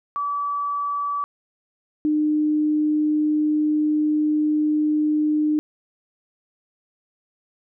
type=tone pair in turn; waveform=sine; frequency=1150 / 303.3 Hz; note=D6 / D#4; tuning=-37 / -44 cents; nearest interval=octave + major seventh; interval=2307 cents; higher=first; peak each=-22 / -17 dBFS; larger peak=second; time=0.16-1.24 / 2.05-5.59 s; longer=second; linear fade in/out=0 ms; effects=none